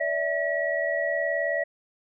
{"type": "tone cluster", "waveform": "sine", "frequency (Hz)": [575, 654, 1924], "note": ["D5", "E5", "B6"], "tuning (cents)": [-37, -14, -46], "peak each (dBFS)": -28, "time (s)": [0, 1.64], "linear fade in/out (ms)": 10, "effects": []}